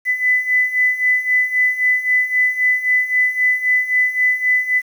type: beating tone pair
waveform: sine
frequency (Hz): 2000 / 2003.8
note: B6 / B6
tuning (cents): +21 / +25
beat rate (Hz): 3.8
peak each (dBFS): -19 / -15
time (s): 0.05-4.82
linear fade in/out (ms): 50
effects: 7-bit